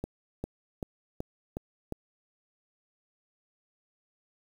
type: accelerating click train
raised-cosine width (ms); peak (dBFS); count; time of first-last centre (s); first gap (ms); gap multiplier
2; -20; 6; 0.04-1.924; 400; 0.97
effects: 8-bit